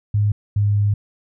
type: tone pair in turn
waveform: sine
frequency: 103.83 / 102.76 Hz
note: G#2 / G#2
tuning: 0 / -18 cents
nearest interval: unison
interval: 18 cents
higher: first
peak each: -14 dBFS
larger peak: neither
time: 0.14-0.32 / 0.56-0.94 s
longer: second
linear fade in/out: 5 ms
effects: none